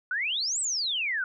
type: exponential two-way sweep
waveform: sine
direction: up then down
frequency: 1429 to 8260 to 1429 Hz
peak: -26 dBFS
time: 0.11-1.24 s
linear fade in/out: 2 ms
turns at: 0.6 s
effects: none